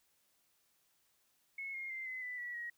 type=tone with pitch steps; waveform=sine; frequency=2187 / 2136 / 2086 / 2037 / 1989.3 / 1942.8 / 1897.3 Hz; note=C#7 / C7 / C7 / C7 / B6 / B6 / A#6; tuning=-24 / +35 / -6 / -47 / +12 / -29 / +30 cents; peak=-40 dBFS; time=1.58-2.7 s; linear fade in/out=5 ms; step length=160 ms; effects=white hiss -75 dBFS RMS until 2.77 s

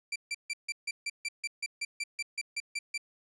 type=tone bursts; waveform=sawtooth; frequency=2349 Hz; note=D7; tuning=in tune; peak=-28 dBFS; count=16; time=0.12-2.978 s; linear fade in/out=5 ms; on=38 ms; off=150 ms; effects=resampled to 22050 Hz

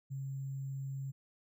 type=tone with sample-and-hold; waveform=sine; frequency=136.1 Hz; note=C#3; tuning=31 cents flat; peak=-37 dBFS; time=0.1-1.12 s; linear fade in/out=20 ms; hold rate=7350 Hz; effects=none

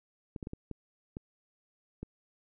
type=clicks; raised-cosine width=3 ms; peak=-26 dBFS; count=7; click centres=0.362 / 0.428 / 0.471 / 0.534 / 0.713 / 1.169 / 2.03 s; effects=none

